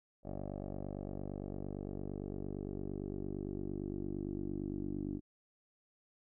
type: tone with low-pass filter sweep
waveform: 10% pulse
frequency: 48.79 Hz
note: G1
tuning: 7 cents flat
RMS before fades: -41 dBFS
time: 0.23-5.21 s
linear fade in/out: 50 ms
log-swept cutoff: 570 to 310 Hz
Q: 4.7
effects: none